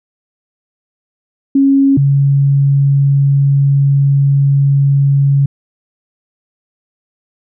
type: tone pair in turn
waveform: sine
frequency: 274.2 / 139.46 Hz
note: C#4 / C#3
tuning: -19 / +11 cents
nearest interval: octave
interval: 1170 cents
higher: first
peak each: -6 / -7 dBFS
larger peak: first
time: 1.55-1.97 / 1.97-5.46 s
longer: second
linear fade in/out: 5 ms
effects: none